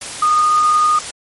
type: tone in noise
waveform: sine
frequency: 1229 Hz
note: D#6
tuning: 22 cents flat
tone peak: -10 dBFS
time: 0.22-0.99 s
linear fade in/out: 5 ms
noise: white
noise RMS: -27 dBFS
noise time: 0.01-1.11 s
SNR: +14 dB
effects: MP3 48 kbps